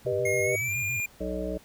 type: tone with vibrato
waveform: sine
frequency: 114.4 Hz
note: A#2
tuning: 32 cents flat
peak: -35 dBFS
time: 0.05-1 s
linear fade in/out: 0 ms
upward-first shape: square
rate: 7.1 Hz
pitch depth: 190 cents each way
type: chord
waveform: sine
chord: G augmented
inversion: none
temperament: just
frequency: 392 / 490 / 612.5 Hz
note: G4 / B4 / D#5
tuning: 0 / -14 / -27 cents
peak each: -29 dBFS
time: 0.06-0.56 s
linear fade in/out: 5 ms
type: tone with pitch glide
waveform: square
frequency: 2145 to 2408 Hz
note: C7 to D7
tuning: +42 to +43 cents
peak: -28 dBFS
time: 0.25-1.06 s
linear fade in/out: 5 ms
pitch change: +201 cents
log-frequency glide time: 0.42-0.75 s
type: harmonic tone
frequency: 62.2 Hz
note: B1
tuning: 13 cents sharp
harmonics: 1 / 3 / 5 / 7 / 9 / 10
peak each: -36 / -36 / -36 / -36 / -36 / -36 dBFS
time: 1.2-1.58 s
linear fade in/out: 10 ms
effects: pink hiss -55 dBFS RMS until 1.64 s